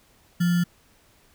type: tone with sample-and-hold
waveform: sine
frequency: 174.61 Hz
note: F3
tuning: in tune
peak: -18 dBFS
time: 0.4-0.64 s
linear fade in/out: 10 ms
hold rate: 1575 Hz
effects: pink hiss -59 dBFS RMS until 1.34 s